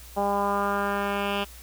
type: tone with low-pass filter sweep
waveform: 10% pulse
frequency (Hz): 201.1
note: G3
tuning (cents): +44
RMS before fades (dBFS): -26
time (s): 0.16-1.45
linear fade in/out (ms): 20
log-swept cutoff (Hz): 780 to 3000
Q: 2.7
effects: added 60 Hz sine -45 dBFS peak until 1.62 s + white hiss -48 dBFS RMS until 1.62 s